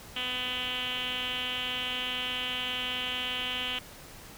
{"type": "tone with low-pass filter", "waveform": "5% pulse", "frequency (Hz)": 251, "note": "B3", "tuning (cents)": 28, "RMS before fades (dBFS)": -33, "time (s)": [0.16, 3.79], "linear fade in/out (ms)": 5, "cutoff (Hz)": 3100, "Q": 9.2, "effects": ["pink hiss -48 dBFS RMS until 4.37 s"]}